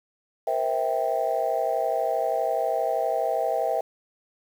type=chord; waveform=sine; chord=C dominant seventh; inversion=third; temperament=just; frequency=470.9 / 523.3 / 654.1 / 784.9 Hz; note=Bb4 / C5 / E5 / G5; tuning=+18 / 0 / -14 / +2 cents; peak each=-30 / -29 / -25 / -27 dBFS; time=0.47-3.81 s; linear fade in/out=5 ms; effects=tanh soft clip ceiling -13 dBFS + 8-bit